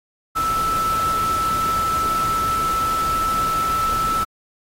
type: tone in noise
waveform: sine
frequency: 1318.5 Hz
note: E6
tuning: in tune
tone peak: -18 dBFS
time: 0.35-4.25 s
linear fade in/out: 20 ms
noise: pink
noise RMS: -30 dBFS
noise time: 0.35-4.25 s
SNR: +9 dB
effects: AAC 48 kbps

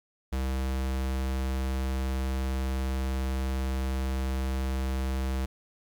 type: tone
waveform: square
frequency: 65.7 Hz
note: C2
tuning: 8 cents sharp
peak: -28 dBFS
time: 0.32-5.46 s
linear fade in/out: 10 ms
effects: 11-bit

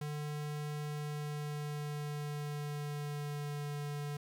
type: tone with pitch glide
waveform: square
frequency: 148.8 to 145.99 Hz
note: D3 to D3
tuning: +23 to -10 cents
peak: -38 dBFS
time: 0.01-4.17 s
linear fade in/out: 5 ms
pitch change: -33 cents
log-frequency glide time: 0.89-3.72 s
effects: 12-bit

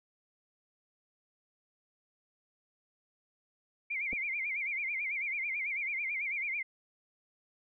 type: tone with vibrato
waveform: sine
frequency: 2239 Hz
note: C#7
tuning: 17 cents sharp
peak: -32 dBFS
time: 3.9-6.63 s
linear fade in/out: 10 ms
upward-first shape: sine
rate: 9.1 Hz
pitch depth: 140 cents each way
type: clicks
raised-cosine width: 2 ms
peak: -30 dBFS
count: 2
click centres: 4.129 / 4.133 s
effects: none

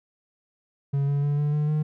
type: tone with pitch steps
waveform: triangle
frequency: 139.8 / 142.24 / 144.73 / 147.26 / 149.83 / 152.45 Hz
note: C#3 / C#3 / D3 / D3 / D3 / D#3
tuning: +15 / +45 / -25 / +5 / +35 / -35 cents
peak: -19 dBFS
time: 0.93-1.83 s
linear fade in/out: 10 ms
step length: 150 ms
effects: none

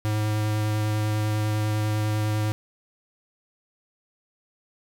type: tone with vibrato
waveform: square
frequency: 106.8 Hz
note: G#2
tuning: 49 cents sharp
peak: -23 dBFS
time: 0.05-2.52 s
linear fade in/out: 0 ms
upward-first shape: sine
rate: 10 Hz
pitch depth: 11 cents each way
effects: none

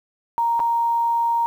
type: tone with dropouts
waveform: sine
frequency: 932.3 Hz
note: A#5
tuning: in tune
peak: -17 dBFS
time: 0.38-1.46 s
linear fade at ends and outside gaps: 0 ms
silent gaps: 0.594-0.601 s
effects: 8-bit

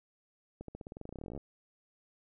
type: accelerating click train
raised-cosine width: 2 ms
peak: -30 dBFS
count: 23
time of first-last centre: 0.61-1.377 s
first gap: 73 ms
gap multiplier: 0.92
effects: none

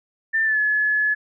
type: tone with pitch glide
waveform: sine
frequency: 1788 to 1708.2 Hz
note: A6 to G#6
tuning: +27 to +48 cents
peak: -17 dBFS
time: 0.33-1.15 s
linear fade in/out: 20 ms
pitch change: -79 cents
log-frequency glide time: 0.43-0.59 s
effects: none

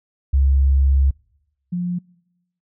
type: tone pair in turn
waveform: sine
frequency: 68.2 / 177.09 Hz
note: C#2 / F3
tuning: -28 / +24 cents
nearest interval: octave + perfect fourth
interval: 1652 cents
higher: second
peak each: -12 / -20 dBFS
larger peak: first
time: 0.33-1.11 / 1.72-1.99 s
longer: first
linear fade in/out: 10 ms
effects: noise-tail reverb RT60 1.0 s tail -26 dB re dry

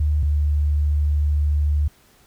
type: tone pair in turn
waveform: sine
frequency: 75 / 73.88 Hz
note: D2 / D2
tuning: +37 / +11 cents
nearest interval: unison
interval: 26 cents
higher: first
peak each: -16 dBFS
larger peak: neither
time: 0-0.23 / 0.23-1.88 s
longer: second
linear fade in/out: 5 ms
effects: pink hiss -55 dBFS RMS until 2.26 s

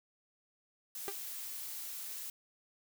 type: noise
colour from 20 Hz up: blue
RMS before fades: -43 dBFS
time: 0.95-2.3 s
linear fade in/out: 2 ms
type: tone with exponential decay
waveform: sawtooth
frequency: 396.5 Hz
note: G4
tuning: 20 cents sharp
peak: -30 dBFS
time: 1.08-1.15 s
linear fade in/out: 0 ms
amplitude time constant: 15 ms
effects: none

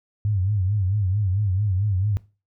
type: tone with vibrato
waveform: sine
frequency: 98.5 Hz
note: G2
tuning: 9 cents sharp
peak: -19 dBFS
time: 0.25-2.17 s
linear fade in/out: 0 ms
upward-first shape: sine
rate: 4.5 Hz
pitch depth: 140 cents each way
effects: noise-tail reverb RT60 0.3 s tail -19 dB re dry

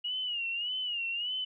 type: tone with vibrato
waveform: sine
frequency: 2875 Hz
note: F7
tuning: 50 cents sharp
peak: -31 dBFS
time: 0.04-1.45 s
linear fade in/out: 10 ms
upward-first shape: sine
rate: 1.7 Hz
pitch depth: 100 cents each way
effects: none

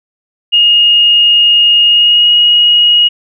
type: tone with pitch glide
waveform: sine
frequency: 2855 to 2887 Hz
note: F7 to F#7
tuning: +37 to -43 cents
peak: -4 dBFS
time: 0.52-3.09 s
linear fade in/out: 20 ms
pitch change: +20 cents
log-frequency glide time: 1.86-2.3 s
effects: none

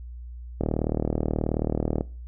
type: click train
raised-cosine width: 2 ms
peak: -11 dBFS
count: 55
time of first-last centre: 0.61-2.009 s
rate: 38.6 Hz
effects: noise-tail reverb RT60 0.4 s tail -22 dB re dry + added 60 Hz sine -36 dBFS peak until 2.27 s

